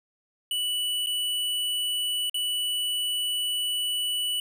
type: tone with dropouts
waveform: square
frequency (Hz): 2960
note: F#7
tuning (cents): 0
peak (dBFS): -26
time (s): 0.51-4.4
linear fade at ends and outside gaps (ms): 2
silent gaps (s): 1.062-1.069 / 2.297-2.343
effects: none